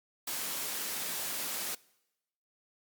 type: high-pass noise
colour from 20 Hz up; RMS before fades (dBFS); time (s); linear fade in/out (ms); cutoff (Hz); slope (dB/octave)
white; -36; 0.27-1.75; 5; 160; 12
effects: noise-tail reverb RT60 0.9 s tail -23 dB re dry + Opus 48 kbps